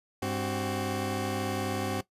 20% pulse tone cluster, 99.9 / 263.5 / 375.9 Hz, G2 / C4 / F#4, +33 / +12 / +27 cents, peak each -29 dBFS, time 0.22-2.01 s, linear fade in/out 5 ms, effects noise-tail reverb RT60 0.1 s tail -17 dB re dry + resampled to 32000 Hz

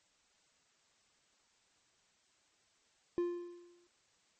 triangle tone with exponential decay, 349.2 Hz, F4, in tune, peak -27 dBFS, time 3.18-3.87 s, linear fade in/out 0 ms, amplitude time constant 150 ms, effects white hiss -72 dBFS RMS until 4.39 s + MP3 32 kbps

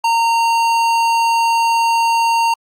sine tone with tanh clipping, 921 Hz, A#5, 21 cents flat, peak -14 dBFS, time 0.04-2.54 s, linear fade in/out 5 ms, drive 17 dB, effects Opus 48 kbps

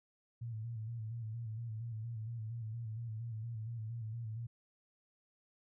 sine tone with vibrato, 113.2 Hz, A2, 50 cents sharp, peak -39 dBFS, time 0.41-4.47 s, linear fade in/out 10 ms, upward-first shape square, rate 4.3 Hz, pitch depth 60 cents each way, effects none

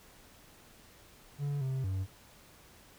triangle tone with pitch steps, 143.3 / 132.3 / 95.1 Hz, D3 / C3 / F#2, -42 / +20 / +48 cents, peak -29 dBFS, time 1.38-2.07 s, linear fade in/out 50 ms, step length 230 ms, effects pink hiss -58 dBFS RMS until 2.98 s

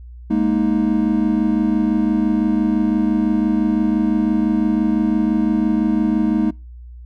triangle chord, Ab suspended second, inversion none, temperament just, 207.7 / 233.6 / 311.5 Hz, Ab3 / Bb3 / Eb4, 0 / +4 / +2 cents, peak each -17 dBFS, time 0.3-6.51 s, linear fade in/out 10 ms, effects noise-tail reverb RT60 0.3 s tail -26 dB re dry + added 60 Hz sine -34 dBFS peak until 7.05 s

